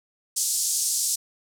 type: band-pass noise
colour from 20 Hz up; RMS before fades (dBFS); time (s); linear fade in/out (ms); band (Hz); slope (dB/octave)
white; -25; 0.36-1.16; 10; 5300 to 9800; 24
effects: none